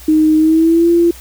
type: tone with pitch glide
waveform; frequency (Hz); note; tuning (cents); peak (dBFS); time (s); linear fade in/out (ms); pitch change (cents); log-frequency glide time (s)
sine; 311.1 to 341.2; D#4 to F4; 0 to -40; -7; 0.08-1.11; 5; +160; 0.37-0.9
effects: added 60 Hz sine -36 dBFS peak until 1.2 s + white hiss -38 dBFS RMS until 1.2 s